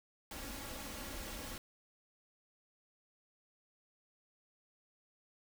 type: noise with comb filter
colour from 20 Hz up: pink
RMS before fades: -45 dBFS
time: 0.31-1.58 s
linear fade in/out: 2 ms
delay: 3.6 ms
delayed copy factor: +0.55
effects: none